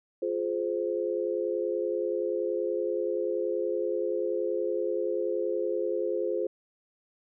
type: tone cluster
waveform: sine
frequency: 350.6 / 421.1 / 521 Hz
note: F4 / G#4 / C5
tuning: +7 / +24 / -7 cents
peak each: -31 dBFS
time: 0.22-6.47 s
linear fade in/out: 5 ms
effects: none